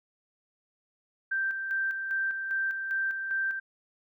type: tone with tremolo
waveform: sine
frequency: 1568 Hz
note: G6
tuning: in tune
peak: -26 dBFS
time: 1.31-3.6 s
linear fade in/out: 10 ms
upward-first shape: square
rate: 2.5 Hz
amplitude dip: 45%
effects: none